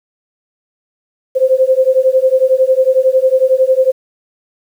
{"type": "beating tone pair", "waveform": "sine", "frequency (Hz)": [516, 527], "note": ["C5", "C5"], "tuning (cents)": [-24, 12], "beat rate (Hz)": 11, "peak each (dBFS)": -11, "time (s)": [1.35, 3.92], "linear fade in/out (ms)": 20, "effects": ["7-bit"]}